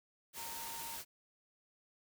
sine tone in noise, 920 Hz, A#5, 23 cents flat, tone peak -48 dBFS, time 0.35-0.99 s, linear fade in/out 50 ms, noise white, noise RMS -45 dBFS, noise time 0.33-1.05 s, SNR -6 dB, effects none

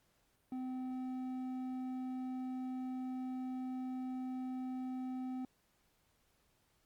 sine tone with hard clipping, 256.5 Hz, C4, 34 cents flat, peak -40 dBFS, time 0.52-5.45 s, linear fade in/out 2 ms, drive 6 dB, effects pink hiss -75 dBFS RMS until 6.85 s + Opus 48 kbps

